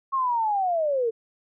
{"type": "linear sweep", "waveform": "sine", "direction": "down", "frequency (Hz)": [1095, 437.8], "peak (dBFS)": -21, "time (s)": [0.12, 1.11], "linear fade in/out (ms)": 20, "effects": []}